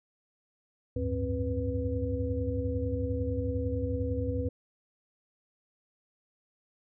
sine tone cluster, 73.8 / 91.5 / 102.6 / 264.4 / 492.2 Hz, D2 / F#2 / G#2 / C4 / B4, +9 / -19 / -21 / +18 / -6 cents, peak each -34 / -36 / -35 / -35 / -34 dBFS, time 0.96-4.49 s, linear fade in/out 5 ms, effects none

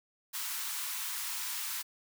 white high-pass noise, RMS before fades -37 dBFS, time 0.33-1.83 s, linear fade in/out 20 ms, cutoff 860 Hz, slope 96 dB/octave, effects none

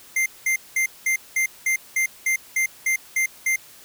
square tone bursts, 2093 Hz, C7, in tune, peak -19 dBFS, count 12, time 0.16-3.56 s, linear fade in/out 5 ms, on 100 ms, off 200 ms, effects white hiss -47 dBFS RMS until 3.84 s

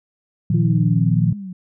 sine chord, Bb suspended fourth, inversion none, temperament equal, 116.54 / 155.56 / 174.61 Hz, Bb2 / Eb3 / F3, 0 / 0 / 0 cents, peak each -18 dBFS, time 0.5-1.33 s, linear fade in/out 5 ms
sine linear sweep, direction down, 347.5 to 177.4 Hz, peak -28 dBFS, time 0.54-1.53 s, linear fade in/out 5 ms
effects none

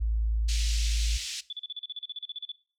sine tone, 55 Hz, A1, in tune, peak -24 dBFS, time 0-1.18 s, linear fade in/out 20 ms
white band-pass noise, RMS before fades -36 dBFS, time 0.48-1.41 s, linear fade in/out 10 ms, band 2500 to 6600 Hz, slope 24 dB/octave
sine tone bursts, 3463 Hz, A7, 28 cents flat, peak -33 dBFS, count 16, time 1.5-2.518 s, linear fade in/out 2 ms, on 28 ms, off 38 ms
effects noise-tail reverb RT60 0.4 s tail -19 dB re dry

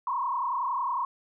sine tone with frequency modulation, 1022 Hz, C6, 41 cents flat, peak -26 dBFS, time 0.07-1.05 s, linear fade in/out 2 ms, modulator 30.9 Hz, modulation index 2.7, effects none

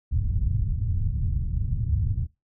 white low-pass noise, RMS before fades -25 dBFS, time 0.11-2.27 s, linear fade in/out 20 ms, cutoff 110 Hz, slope 24 dB/octave, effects noise-tail reverb RT60 0.2 s tail -19 dB re dry

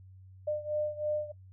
sine beating tone pair, 601 / 604.1 Hz, D5 / D5, +40 / +49 cents, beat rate 3.1 Hz, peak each -32 / -35 dBFS, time 0.47-1.32 s, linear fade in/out 10 ms, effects noise-tail reverb RT60 0.1 s tail -18 dB re dry + added 94 Hz sine -50 dBFS peak until 1.52 s

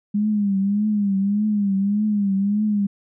sine tone with vibrato, 203.3 Hz, G#3, 37 cents flat, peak -17 dBFS, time 0.14-2.87 s, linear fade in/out 10 ms, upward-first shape triangle, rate 1.7 Hz, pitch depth 100 cents each way, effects none

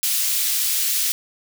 white high-pass noise, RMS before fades -21 dBFS, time 0.03-1.12 s, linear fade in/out 0 ms, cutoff 2900 Hz, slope 12 dB/octave, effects none

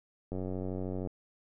click train, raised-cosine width 2 ms, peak -24 dBFS, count 71, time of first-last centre 0.32-1.073 s, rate 93 Hz, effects none

